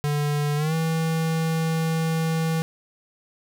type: tone with pitch glide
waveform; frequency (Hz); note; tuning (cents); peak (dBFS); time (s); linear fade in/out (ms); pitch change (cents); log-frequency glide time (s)
square; 146.83 to 161.98; D3 to E3; 0 to -30; -22; 0.04-2.62; 0; +170; 0.56-0.74
effects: none